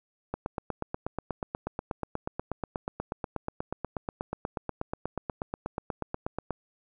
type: click train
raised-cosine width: 1 ms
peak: -17 dBFS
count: 52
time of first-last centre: 0.34-6.507 s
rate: 8.27 Hz
effects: none